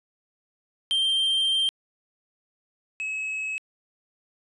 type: tone pair in turn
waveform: triangle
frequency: 3157 / 2572 Hz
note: G7 / E7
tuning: +12 / -43 cents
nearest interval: major third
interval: 355 cents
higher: first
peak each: -19 / -26 dBFS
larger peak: first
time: 0.91-1.69 / 3-3.58 s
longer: first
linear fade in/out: 0 ms
effects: resampled to 24000 Hz